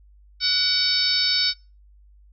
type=harmonic tone with a mistuned harmonic; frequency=756 Hz; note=F#5; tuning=37 cents sharp; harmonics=2 / 3 / 4 / 5 / 6 / 7; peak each=-32 / -29 / -34 / -25 / -23 / -23 dBFS; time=0.4-1.54 s; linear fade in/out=50 ms; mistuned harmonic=2; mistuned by=-51 cents; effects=noise-tail reverb RT60 0.3 s tail -25 dB re dry + added 50 Hz sine -49 dBFS peak until 2.32 s